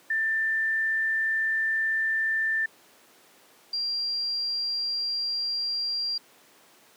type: tone pair in turn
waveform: sine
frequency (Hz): 1781 / 4755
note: A6 / D8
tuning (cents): +21 / +21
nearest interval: octave + perfect fourth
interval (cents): 1700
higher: second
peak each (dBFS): -23 / -26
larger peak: first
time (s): 0.1-2.66 / 3.73-6.18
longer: first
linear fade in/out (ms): 5
effects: pink hiss -56 dBFS RMS until 6.96 s + high-pass 300 Hz 12 dB/octave